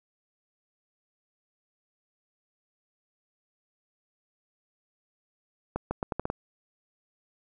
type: accelerating click train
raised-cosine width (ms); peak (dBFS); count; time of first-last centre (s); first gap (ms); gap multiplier
1; -15; 7; 5.76-6.301; 150; 0.79
effects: none